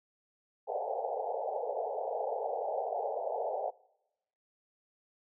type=band-pass noise; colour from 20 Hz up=white; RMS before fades=-35 dBFS; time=0.67-3.71 s; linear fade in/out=20 ms; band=430 to 840 Hz; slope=96 dB/octave; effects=noise-tail reverb RT60 0.9 s tail -23 dB re dry